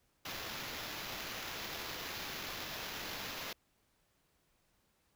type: noise with sample-and-hold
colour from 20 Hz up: violet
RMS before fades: -43 dBFS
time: 0.25-3.53 s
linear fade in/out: 5 ms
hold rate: 8820 Hz
effects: pink hiss -75 dBFS RMS until 5.15 s